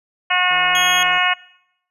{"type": "harmonic tone", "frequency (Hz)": 362.4, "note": "F#4", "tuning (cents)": -36, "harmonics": [2, 3, 4, 5, 6, 7, 8], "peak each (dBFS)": [-22, -22, -22, -22, -22, -22, -22], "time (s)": [0.3, 1.34], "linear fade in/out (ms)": 10}
{"type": "click train", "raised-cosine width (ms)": 0.5, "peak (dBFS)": -20, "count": 109, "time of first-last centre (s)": [0.51, 1.177], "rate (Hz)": 162}
{"type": "tone", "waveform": "30% pulse", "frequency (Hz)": 3281, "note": "G#7", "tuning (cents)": -22, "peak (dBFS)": -16, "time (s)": [0.75, 1.03], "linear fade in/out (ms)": 2}
{"effects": ["noise-tail reverb RT60 0.8 s tail -22 dB re dry", "resampled to 32000 Hz"]}